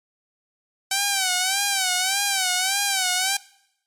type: tone with vibrato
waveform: 5% pulse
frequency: 766 Hz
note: G5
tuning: 40 cents flat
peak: -8 dBFS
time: 0.91-3.37 s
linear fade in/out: 5 ms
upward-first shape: sine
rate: 1.7 Hz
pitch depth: 95 cents each way
effects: noise-tail reverb RT60 0.8 s tail -22 dB re dry + MP3 96 kbps